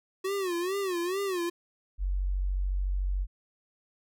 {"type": "tone with vibrato", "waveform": "square", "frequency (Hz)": 370, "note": "F#4", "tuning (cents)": 0, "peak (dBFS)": -29, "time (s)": [0.24, 1.5], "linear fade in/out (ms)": 10, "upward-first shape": "sine", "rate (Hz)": 2.3, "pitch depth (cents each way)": 140}
{"type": "tone", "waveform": "sine", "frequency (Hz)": 46.89, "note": "F#1", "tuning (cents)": 24, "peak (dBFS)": -26, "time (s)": [1.98, 3.27], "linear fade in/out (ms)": 50}
{"effects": []}